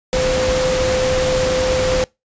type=tone in noise; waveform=sine; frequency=514 Hz; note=C5; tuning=31 cents flat; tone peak=-16 dBFS; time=0.13-2.04 s; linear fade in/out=0 ms; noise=pink; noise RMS=-21 dBFS; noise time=0.13-2.04 s; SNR=+2 dB; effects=noise-tail reverb RT60 0.2 s tail -24 dB re dry + resampled to 16000 Hz